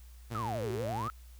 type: tone with vibrato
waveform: sawtooth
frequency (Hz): 111.9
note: A2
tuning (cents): +30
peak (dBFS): -32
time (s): 0.3-1.09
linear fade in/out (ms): 20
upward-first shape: sine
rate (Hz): 12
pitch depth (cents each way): 110
type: exponential two-way sweep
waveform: sine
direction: down then up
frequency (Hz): 1341 to 355.5 to 1341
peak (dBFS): -34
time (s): 0.35-1.1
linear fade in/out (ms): 0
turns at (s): 0.72
effects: added 60 Hz sine -49 dBFS peak until 1.39 s + white hiss -63 dBFS RMS until 1.39 s